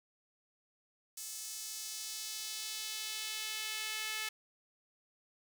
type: tone with high-pass filter sweep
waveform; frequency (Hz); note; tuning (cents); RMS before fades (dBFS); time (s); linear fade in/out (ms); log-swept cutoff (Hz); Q
sawtooth; 433.9; A4; -24; -41; 1.17-4.29; 5; 7000 to 2200; 1.2
effects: 10-bit